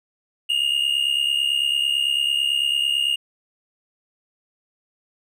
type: tone pair together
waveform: triangle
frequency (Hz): 2808 / 2877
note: F7 / F#7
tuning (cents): +9 / -49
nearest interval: unison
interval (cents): 42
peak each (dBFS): -20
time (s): 0.49-3.16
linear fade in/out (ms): 10
effects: none